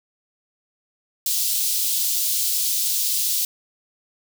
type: high-pass noise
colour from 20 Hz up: white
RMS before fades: -22 dBFS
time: 1.26-3.45 s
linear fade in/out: 2 ms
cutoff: 3500 Hz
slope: 24 dB/octave
effects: none